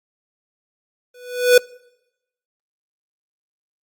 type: tone with exponential growth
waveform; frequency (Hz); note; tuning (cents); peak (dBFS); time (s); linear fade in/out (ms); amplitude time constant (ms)
square; 493.9; B4; 0; -6; 1.14-1.58; 5; 94
effects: noise-tail reverb RT60 0.9 s tail -25 dB re dry + Opus 32 kbps